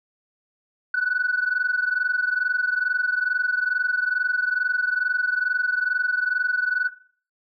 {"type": "tone pair together", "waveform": "sine", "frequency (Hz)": [1476.7, 1499], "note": ["F#6", "F#6"], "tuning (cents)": [-4, 22], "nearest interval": "unison", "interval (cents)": 26, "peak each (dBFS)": [-22, -22], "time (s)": [0.94, 6.89], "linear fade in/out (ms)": 5, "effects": ["noise-tail reverb RT60 0.5 s tail -19 dB re dry", "tanh soft clip ceiling -14 dBFS"]}